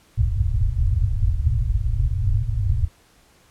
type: low-pass noise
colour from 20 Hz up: white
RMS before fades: -20 dBFS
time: 0.17-2.88 s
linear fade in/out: 10 ms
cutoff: 120 Hz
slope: 96 dB/octave
effects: pink hiss -56 dBFS RMS until 3.5 s + low-pass 12000 Hz 12 dB/octave